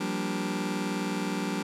sawtooth chord, G minor seventh, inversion third, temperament just, 176.4 / 196 / 235.2 / 294 Hz, F3 / G3 / Bb3 / D4, +18 / 0 / +16 / +2 cents, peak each -31 / -28 / -32 / -30 dBFS, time 0-1.63 s, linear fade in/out 10 ms, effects low-pass 10000 Hz 12 dB/octave

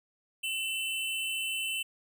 square tone pair together, 2682 / 3027 Hz, E7 / F#7, +29 / +39 cents, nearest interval major second, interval 210 cents, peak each -34 / -35 dBFS, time 0.43-1.83 s, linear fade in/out 10 ms, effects none

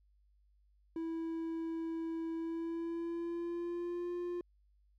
triangle tone with pitch glide, 327.8 to 351.3 Hz, E4 to F4, -10 to +10 cents, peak -34 dBFS, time 0.96-4.41 s, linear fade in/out 2 ms, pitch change +120 cents, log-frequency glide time 2.35-4.12 s, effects added 50 Hz sine -66 dBFS peak until 4.98 s

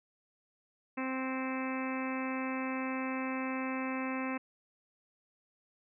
harmonic tone with a mistuned harmonic, 261.6 Hz, C4, in tune, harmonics 1 / 2 / 3 / 4 / 5 / 6 / 7 / 8 / 9 / 10, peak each -35 / -42 / -45 / -42 / -47 / -48 / -47 / -46 / -48 / -45 dBFS, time 0.97-4.38 s, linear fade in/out 10 ms, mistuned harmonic 9, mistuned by -25 cents, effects none

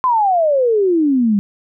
sine exponential sweep, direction down, 1046.5 to 196 Hz, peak -11 dBFS, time 0.04-1.39 s, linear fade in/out 0 ms, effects none

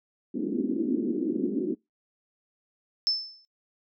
white band-pass noise, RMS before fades -28 dBFS, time 0.34-1.75 s, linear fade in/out 20 ms, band 220 to 350 Hz, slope 48 dB/octave
sine tone with exponential decay, 5274 Hz, E8, in tune, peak -19 dBFS, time 3.07-3.45 s, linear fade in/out 0 ms, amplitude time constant 81 ms
effects noise-tail reverb RT60 0.2 s tail -26 dB re dry

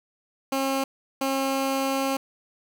15% pulse tone bursts at uneven times, 269.9 Hz, C#4, 46 cents flat, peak -17 dBFS, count 2, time 0.52-0.84 / 1.21-2.17 s, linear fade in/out 5 ms, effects none

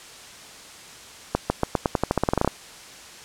accelerating click train, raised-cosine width 1 ms, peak -5 dBFS, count 16, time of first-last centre 1.35-2.476 s, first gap 150 ms, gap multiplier 0.89, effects white hiss -43 dBFS RMS until 3.24 s + low-pass 8000 Hz 12 dB/octave

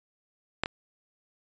clicks, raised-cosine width 0.3 ms, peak -9 / -16 dBFS, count 2, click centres 0.636 / 0.659 s, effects resampled to 16000 Hz

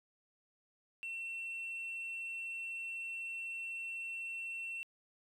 sine tone, 2704 Hz, E7, 43 cents sharp, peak -37 dBFS, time 1.03-4.83 s, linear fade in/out 0 ms, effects tanh soft clip ceiling -38 dBFS + 12-bit

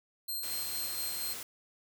5% pulse tone with tremolo, 4182 Hz, C8, 2 cents flat, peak -27 dBFS, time 0.28-1.34 s, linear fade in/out 10 ms, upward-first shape square, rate 4.3 Hz, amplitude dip 25%
white noise, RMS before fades -42 dBFS, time 0.43-1.43 s, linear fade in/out 2 ms
effects none

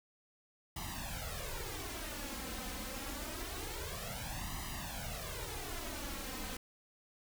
pink noise with flanger, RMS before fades -42 dBFS, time 0.76-6.57 s, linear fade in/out 5 ms, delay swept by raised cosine 1 to 3.9 ms, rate 0.26 Hz, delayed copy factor +0.9, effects none

